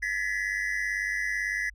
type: tone cluster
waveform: triangle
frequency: 1707 / 1918 / 2016 Hz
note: G#6 / A#6 / B6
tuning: +47 / +49 / +35 cents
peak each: -30 dBFS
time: 0.02-1.7 s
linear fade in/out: 10 ms
effects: added 50 Hz sine -48 dBFS peak until 1.74 s